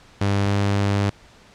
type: tone pair in turn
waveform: sawtooth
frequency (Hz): 100 / 100.53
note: G2 / G2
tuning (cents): +35 / +44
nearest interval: unison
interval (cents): 9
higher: second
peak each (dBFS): -14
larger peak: neither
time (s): 0.21-0.46 / 0.46-1.1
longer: second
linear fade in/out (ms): 5
effects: pink hiss -50 dBFS RMS until 1.54 s + low-pass 6000 Hz 12 dB/octave